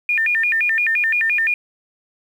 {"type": "tone with vibrato", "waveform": "sine", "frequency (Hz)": 2093, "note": "C7", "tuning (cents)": 0, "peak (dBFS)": -15, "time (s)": [0.09, 1.54], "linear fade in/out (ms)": 2, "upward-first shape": "square", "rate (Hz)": 5.8, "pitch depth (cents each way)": 260, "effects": ["8-bit"]}